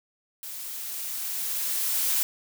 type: noise with level ramp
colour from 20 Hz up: blue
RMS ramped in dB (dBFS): -38 to -24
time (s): 0.43-2.23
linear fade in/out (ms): 0
effects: none